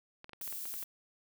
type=clicks; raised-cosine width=0.3 ms; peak=-32 dBFS; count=9; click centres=0.244 / 0.294 / 0.333 / 0.413 / 0.477 / 0.526 / 0.655 / 0.74 / 0.827 s
type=noise; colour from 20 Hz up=violet; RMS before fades=-41 dBFS; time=0.41-0.84 s; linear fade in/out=5 ms
effects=none